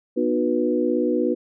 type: tone cluster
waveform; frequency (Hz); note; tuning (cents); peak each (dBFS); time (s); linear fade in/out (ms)
sine; 246.3 / 305.8 / 362.6 / 491.1; B3 / D#4 / F#4 / B4; -5 / -30 / -35 / -10; -24; 0.16-1.35; 20
effects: none